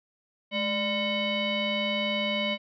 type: tone with frequency modulation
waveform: sine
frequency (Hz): 1398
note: F6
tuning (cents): +1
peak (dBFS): -25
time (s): 0.51-2.58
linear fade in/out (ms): 50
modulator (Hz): 805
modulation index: 2.5
effects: none